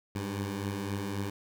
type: beating tone pair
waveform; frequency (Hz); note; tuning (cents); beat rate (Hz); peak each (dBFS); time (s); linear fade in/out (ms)
15% pulse; 96.6 / 100.4; G2 / G2; -25 / +42; 3.8; -33 / -27; 0.15-1.3; 5
effects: none